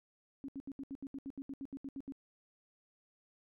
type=tone bursts; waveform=sine; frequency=273.8 Hz; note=C#4; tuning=21 cents flat; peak=-40 dBFS; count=15; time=0.44-2.122 s; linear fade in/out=0 ms; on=44 ms; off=73 ms; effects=none